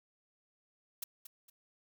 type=noise with echo; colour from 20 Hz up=blue; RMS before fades=-39 dBFS; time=1.02-1.04 s; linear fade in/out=5 ms; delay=230 ms; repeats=2; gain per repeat=-10 dB; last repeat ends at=1.5 s; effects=none